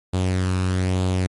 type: tone with flanger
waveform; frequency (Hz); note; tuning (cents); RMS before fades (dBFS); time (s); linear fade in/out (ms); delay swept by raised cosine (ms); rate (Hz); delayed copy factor
sawtooth; 92.5; F#2; 0; -21; 0.13-1.27; 10; 0.26 to 0.77; 1.1; +0.5
effects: MP3 48 kbps